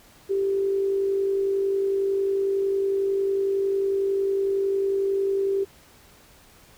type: tone with amplitude modulation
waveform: sine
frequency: 392 Hz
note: G4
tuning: in tune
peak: -19 dBFS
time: 0.29-5.65 s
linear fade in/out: 20 ms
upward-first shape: sine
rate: 51 Hz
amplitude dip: 35%
effects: pink hiss -53 dBFS RMS until 6.77 s